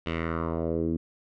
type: tone with low-pass filter sweep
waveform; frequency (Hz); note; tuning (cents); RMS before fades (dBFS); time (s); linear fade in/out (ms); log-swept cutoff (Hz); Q
10% pulse; 82.41; E2; 0; -29; 0.06-0.97; 5; 3000 to 270; 2.5
effects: none